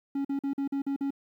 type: tone bursts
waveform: triangle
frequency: 277.2 Hz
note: C#4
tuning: in tune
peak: -25 dBFS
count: 7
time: 0.15-1.106 s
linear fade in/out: 5 ms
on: 98 ms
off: 45 ms
effects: 11-bit